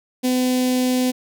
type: tone with notch filter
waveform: sawtooth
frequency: 253.2 Hz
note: B3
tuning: 43 cents sharp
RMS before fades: -19 dBFS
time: 0.23-1.12 s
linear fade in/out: 20 ms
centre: 1300 Hz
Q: 0.5
effects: none